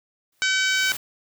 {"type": "noise with exponential growth", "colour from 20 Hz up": "white", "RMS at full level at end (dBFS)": -30, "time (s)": [0.32, 0.97], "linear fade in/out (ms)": 5, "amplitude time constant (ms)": 140}
{"type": "harmonic tone", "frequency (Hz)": 762, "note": "G5", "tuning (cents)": -49, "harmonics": [2, 3, 4, 5, 6, 7, 8, 9, 10], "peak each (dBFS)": [-22, -26, -28, -30, -32, -33, -34, -35, -36], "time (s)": [0.42, 0.92], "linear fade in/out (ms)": 0}
{"effects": []}